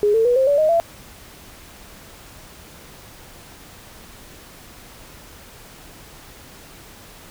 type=tone with pitch steps; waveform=sine; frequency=414.6 / 449.5 / 487.4 / 528.4 / 572.9 / 621.2 / 673.5 Hz; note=G#4 / A4 / B4 / C5 / D5 / D#5 / E5; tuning=-3 / +37 / -23 / +17 / -43 / -3 / +37 cents; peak=-13 dBFS; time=0.03-0.8 s; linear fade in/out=0 ms; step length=110 ms; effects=pink hiss -43 dBFS RMS until 7.3 s